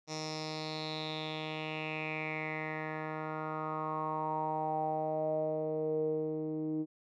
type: tone with low-pass filter sweep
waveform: 10% pulse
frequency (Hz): 155.9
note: D#3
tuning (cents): +4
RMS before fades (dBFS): -36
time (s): 0.07-6.86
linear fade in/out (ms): 50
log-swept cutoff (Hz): 5800 to 330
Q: 5.9
effects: none